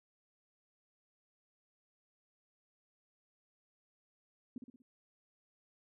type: tone with echo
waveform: sine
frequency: 250 Hz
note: B3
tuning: 21 cents sharp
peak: -39 dBFS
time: 4.56-4.58 s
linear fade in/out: 2 ms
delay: 60 ms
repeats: 4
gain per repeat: -6 dB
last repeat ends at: 4.82 s
effects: none